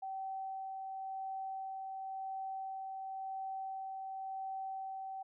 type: tone with tremolo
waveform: sine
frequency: 769 Hz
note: G5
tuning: 33 cents flat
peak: -38 dBFS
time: 0.02-5.23 s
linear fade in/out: 10 ms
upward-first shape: sine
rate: 0.94 Hz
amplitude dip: 25%
effects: none